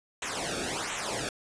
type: noise with flanger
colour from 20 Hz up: pink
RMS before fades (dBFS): -33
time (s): 0.22-1.29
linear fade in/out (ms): 2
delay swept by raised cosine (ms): 0.2 to 1.01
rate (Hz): 1.4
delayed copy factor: -0.9
effects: resampled to 22050 Hz